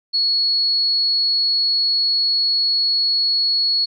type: tone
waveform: sine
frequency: 4360 Hz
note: C#8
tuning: 29 cents flat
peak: -15 dBFS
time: 0.13-3.86 s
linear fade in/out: 20 ms
effects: none